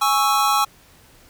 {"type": "chord", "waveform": "square", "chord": "C# minor", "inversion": "second", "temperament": "equal", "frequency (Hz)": [830.6, 1108.7, 1318.5], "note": ["G#5", "C#6", "E6"], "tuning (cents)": [0, 0, 0], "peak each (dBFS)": -21, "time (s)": [0.01, 0.65], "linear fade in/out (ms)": 10, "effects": ["pink hiss -51 dBFS RMS until 1.29 s"]}